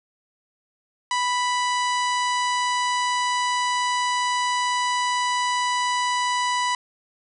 harmonic tone with a mistuned harmonic, 987.8 Hz, B5, in tune, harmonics 1 / 2 / 3 / 4 / 5 / 6 / 7 / 8 / 9, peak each -22 / -28 / -32 / -34 / -36 / -38 / -39 / -40 / -41 dBFS, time 1.11-6.75 s, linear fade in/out 2 ms, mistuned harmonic 5, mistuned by -15 cents, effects none

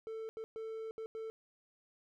triangle tone bursts at uneven times, 444.3 Hz, A4, 17 cents sharp, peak -38 dBFS, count 5, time 0.07-0.29 / 0.37-0.44 / 0.56-0.91 / 0.98-1.06 / 1.15-1.3 s, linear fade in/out 0 ms, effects none

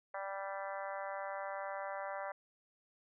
harmonic tone with a mistuned harmonic, 195.6 Hz, G3, 4 cents flat, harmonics 3 / 4 / 5 / 6 / 7 / 8 / 9 / 10, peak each -43 / -45 / -47 / -49 / -50 / -51 / -52 / -53 dBFS, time 0.14-2.32 s, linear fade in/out 5 ms, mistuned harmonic 10, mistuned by +37 cents, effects none

